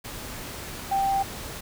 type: tone in noise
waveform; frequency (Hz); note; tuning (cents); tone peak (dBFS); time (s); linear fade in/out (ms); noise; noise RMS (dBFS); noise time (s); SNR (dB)
sine; 784; G5; 0; -21; 0.91-1.23; 10; pink; -37; 0.04-1.61; +13
effects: none